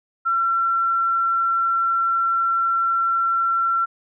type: tone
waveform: sine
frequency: 1356 Hz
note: E6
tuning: 49 cents sharp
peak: -17 dBFS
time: 0.25-3.86 s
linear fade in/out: 20 ms
effects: none